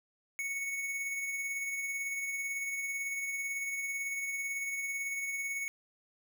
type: tone with tremolo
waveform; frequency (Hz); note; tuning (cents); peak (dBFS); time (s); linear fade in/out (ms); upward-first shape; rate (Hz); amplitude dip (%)
square; 2217; C#7; 0; -33; 0.39-5.68; 0; triangle; 18; 40
effects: none